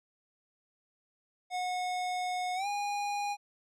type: tone with pitch glide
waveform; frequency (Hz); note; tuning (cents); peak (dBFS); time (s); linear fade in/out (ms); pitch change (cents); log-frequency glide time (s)
square; 728 to 817.2; F#5 to G#5; -28 to -28; -32; 1.5-3.37; 50; +200; 2.55-2.67
effects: low-pass 8000 Hz 12 dB/octave